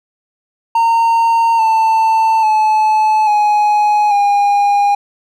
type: tone with pitch steps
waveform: triangle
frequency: 918 / 890.3 / 863.5 / 837.4 / 812.2 Hz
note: A#5 / A5 / A5 / G#5 / G#5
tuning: -27 / +20 / -33 / +14 / -39 cents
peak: -7 dBFS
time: 0.75-4.95 s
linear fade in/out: 5 ms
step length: 840 ms
effects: none